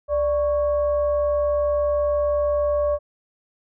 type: tone with frequency modulation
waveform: sine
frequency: 587.3 Hz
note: D5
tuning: in tune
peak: -18 dBFS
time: 0.08-2.99 s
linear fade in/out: 50 ms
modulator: 523 Hz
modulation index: 0.43
effects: none

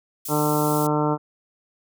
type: high-pass noise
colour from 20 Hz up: pink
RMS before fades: -32 dBFS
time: 0.25-0.87 s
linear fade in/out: 5 ms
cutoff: 9200 Hz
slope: 12 dB/octave
type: harmonic tone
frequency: 150 Hz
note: D3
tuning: 37 cents sharp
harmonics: 1 / 2 / 3 / 4 / 5 / 6 / 7 / 8 / 9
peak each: -25 / -24 / -26 / -29 / -31 / -27 / -32 / -34 / -32 dBFS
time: 0.28-1.18 s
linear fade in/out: 50 ms
effects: none

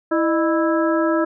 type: harmonic tone with a mistuned harmonic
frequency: 328.7 Hz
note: E4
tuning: 5 cents flat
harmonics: 1 / 2 / 3 / 4 / 5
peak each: -18 / -21 / -28 / -25 / -29 dBFS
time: 0.11-1.25 s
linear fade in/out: 10 ms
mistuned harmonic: 2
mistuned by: -120 cents
effects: none

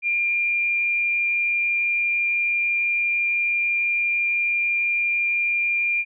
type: tone with frequency modulation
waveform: sine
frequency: 2398 Hz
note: D7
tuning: 36 cents sharp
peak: -19 dBFS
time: 0.02-6.05 s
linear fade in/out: 50 ms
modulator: 117 Hz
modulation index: 0.28
effects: none

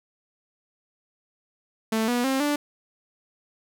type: tone with pitch steps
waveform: sawtooth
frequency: 221.6 / 243.1 / 266.6 / 292.4 Hz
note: A3 / B3 / C4 / D4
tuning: +13 / -27 / +33 / -7 cents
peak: -18 dBFS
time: 1.92-2.56 s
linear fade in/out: 5 ms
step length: 160 ms
effects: none

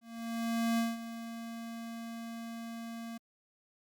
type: tone with ADSR envelope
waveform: square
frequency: 230 Hz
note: A#3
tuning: 23 cents flat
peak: -28 dBFS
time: 0.01-3.18 s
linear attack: 770 ms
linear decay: 190 ms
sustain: -13 dB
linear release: 11 ms
effects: Opus 48 kbps

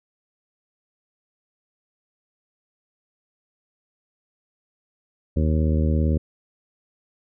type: harmonic tone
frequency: 77.78 Hz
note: D#2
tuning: in tune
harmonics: 1 / 2 / 3 / 4 / 5 / 6 / 7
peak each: -19 / -25 / -26 / -31 / -34 / -35 / -34 dBFS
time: 5.36-6.18 s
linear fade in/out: 10 ms
effects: none

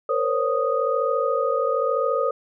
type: tone cluster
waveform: sine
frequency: 462.3 / 516 / 557 / 1243 Hz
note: A#4 / C5 / C#5 / D#6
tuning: -14 / -24 / +8 / -2 cents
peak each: -25 dBFS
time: 0.09-2.31 s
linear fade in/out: 5 ms
effects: none

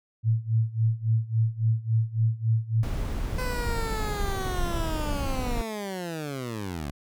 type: tone with tremolo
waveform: sine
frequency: 112.3 Hz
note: A2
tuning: 36 cents sharp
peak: -18 dBFS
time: 0.23-2.86 s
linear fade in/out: 50 ms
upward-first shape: sine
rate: 3.6 Hz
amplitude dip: 90%
type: noise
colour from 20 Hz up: brown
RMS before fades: -29 dBFS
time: 2.83-5.62 s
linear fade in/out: 2 ms
type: linear sweep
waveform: 15% pulse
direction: down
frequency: 510 to 65.6 Hz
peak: -25 dBFS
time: 3.38-6.91 s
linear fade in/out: 5 ms
effects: none

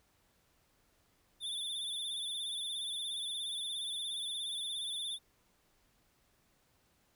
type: tone with vibrato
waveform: square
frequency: 3519 Hz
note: A7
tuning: in tune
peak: -37 dBFS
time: 1.4-5.19 s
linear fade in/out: 50 ms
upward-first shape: sine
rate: 17 Hz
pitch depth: 59 cents each way
effects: pink hiss -72 dBFS RMS until 7.15 s

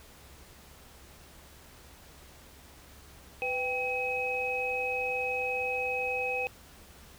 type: tone cluster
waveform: sine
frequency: 501 / 784 / 2545 Hz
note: B4 / G5 / D#7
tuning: +25 / 0 / +39 cents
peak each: -34 / -36 / -31 dBFS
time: 3.42-6.47 s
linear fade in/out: 0 ms
effects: added 69 Hz sine -57 dBFS peak until 7.18 s + pink hiss -54 dBFS RMS until 7.18 s

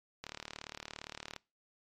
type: click train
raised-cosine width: 0.2 ms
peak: -24 dBFS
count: 43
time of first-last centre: 0.24-1.363 s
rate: 37.4 Hz
effects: noise-tail reverb RT60 0.3 s tail -24 dB re dry + MP3 64 kbps

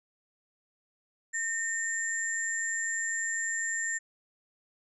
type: tone pair together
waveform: sine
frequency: 1824 / 7296 Hz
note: A#6 / A#8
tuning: -38 / -38 cents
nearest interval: 2 octaves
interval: 2400 cents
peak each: -31 / -33 dBFS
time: 1.33-3.99 s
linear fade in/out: 20 ms
effects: none

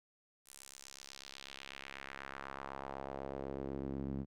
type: tone with band-pass filter sweep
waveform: sawtooth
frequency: 68.1 Hz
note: C#2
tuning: 30 cents flat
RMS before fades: -45 dBFS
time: 0.45-4.26 s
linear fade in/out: 50 ms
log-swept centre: 10000 to 210 Hz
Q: 1.6
effects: none

